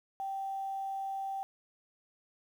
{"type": "tone with quantisation", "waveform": "sine", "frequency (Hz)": 779, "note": "G5", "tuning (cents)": -11, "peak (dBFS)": -34, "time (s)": [0.2, 1.43], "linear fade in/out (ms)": 0, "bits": 10, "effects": []}